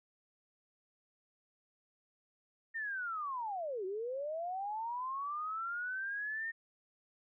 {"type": "linear two-way sweep", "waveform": "sine", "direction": "down then up", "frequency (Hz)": [1842, 363.5, 1842], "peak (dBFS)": -36, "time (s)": [2.74, 6.52], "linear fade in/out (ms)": 20, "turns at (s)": 3.85, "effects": []}